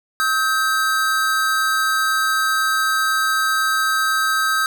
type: tone pair together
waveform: square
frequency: 1282 / 1568 Hz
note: E6 / G6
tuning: -49 / 0 cents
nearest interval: minor third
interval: 349 cents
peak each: -20 dBFS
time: 0.2-4.66 s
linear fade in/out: 0 ms
effects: none